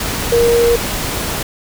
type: tone in noise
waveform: sine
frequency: 470.6 Hz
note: A#4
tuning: 16 cents sharp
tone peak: -9 dBFS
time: 0.32-0.76 s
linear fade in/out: 5 ms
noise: pink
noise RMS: -20 dBFS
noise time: 0-1.43 s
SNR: +8 dB
effects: none